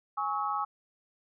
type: chord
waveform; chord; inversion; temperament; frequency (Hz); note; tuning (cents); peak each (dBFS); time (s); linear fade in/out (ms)
sine; C# minor; second; equal with one note detuned; 830.6 / 1108.7 / 1286.9; G#5 / C#6 / E6; 0 / 0 / -42; -33; 0.17-0.65; 10
effects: none